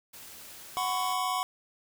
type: noise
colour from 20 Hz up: white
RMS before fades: -47 dBFS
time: 0.13-1.14 s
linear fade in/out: 10 ms
type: chord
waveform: square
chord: F# suspended fourth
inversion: none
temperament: equal with one note detuned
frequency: 740 / 1010.3 / 1108.7 Hz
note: F#5 / B5 / C#6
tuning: 0 / +39 / 0 cents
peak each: -33 dBFS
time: 0.77-1.43 s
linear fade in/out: 0 ms
effects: none